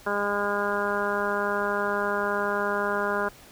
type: harmonic tone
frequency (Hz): 203.6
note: G#3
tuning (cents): -34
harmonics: 1 / 2 / 3 / 4 / 5 / 6 / 7 / 8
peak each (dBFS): -35 / -30 / -31 / -35 / -31 / -35 / -30 / -35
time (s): 0.06-3.29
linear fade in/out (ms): 10
effects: pink hiss -50 dBFS RMS until 3.51 s